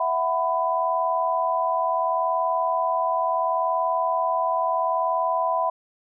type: chord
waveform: sine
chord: E suspended second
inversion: none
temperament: equal with one note detuned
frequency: 659.3 / 740 / 999.2 Hz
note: E5 / F#5 / B5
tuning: 0 / 0 / +20 cents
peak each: -25 / -27 / -23 dBFS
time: 0-5.7 s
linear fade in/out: 5 ms
effects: none